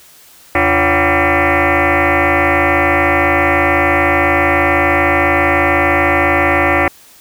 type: tone with frequency modulation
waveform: sine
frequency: 726 Hz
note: F#5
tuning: 33 cents flat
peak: -9 dBFS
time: 0.55-6.88 s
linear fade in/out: 2 ms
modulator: 215 Hz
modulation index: 7.3
effects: white hiss -43 dBFS RMS until 7.2 s